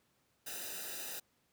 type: noise with comb filter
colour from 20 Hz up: white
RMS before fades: -43 dBFS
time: 0.46-1.2 s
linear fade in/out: 10 ms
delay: 0.91 ms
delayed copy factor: -0.85
effects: pink hiss -75 dBFS RMS until 1.52 s + high-pass 80 Hz 12 dB/octave